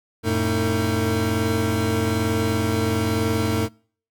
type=tone cluster; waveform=square; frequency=90.9 / 112 / 223.8 / 313.3 / 452.2 Hz; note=F#2 / A2 / A3 / D#4 / A4; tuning=-30 / +31 / +30 / +12 / +47 cents; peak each=-27 dBFS; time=0.23-3.69 s; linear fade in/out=50 ms; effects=noise-tail reverb RT60 0.5 s tail -26 dB re dry